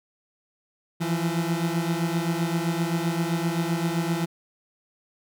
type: beating tone pair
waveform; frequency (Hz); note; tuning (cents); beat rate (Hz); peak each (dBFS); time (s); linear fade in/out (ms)
30% pulse; 165.2 / 172.9; E3 / F3; +4 / -17; 7.7; -23 / -25; 1-4.26; 20
effects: none